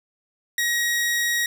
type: tone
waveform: sawtooth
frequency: 1895 Hz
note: A#6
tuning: 28 cents sharp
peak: -17 dBFS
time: 0.58-1.46 s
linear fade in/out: 2 ms
effects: none